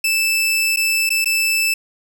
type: tone with dropouts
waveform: sawtooth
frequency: 2637 Hz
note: E7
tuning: in tune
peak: -12 dBFS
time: 0.04-1.74 s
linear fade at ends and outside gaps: 5 ms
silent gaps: 0.762-0.77 / 1.093-1.103 / 1.245-1.257 s
effects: none